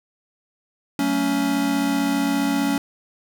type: tone cluster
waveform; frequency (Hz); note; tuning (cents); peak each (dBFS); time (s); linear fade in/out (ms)
square; 188.5 / 224.7 / 280; F#3 / A3 / C#4; +32 / +37 / +18; -29 / -27 / -21; 0.99-2.78; 2
effects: none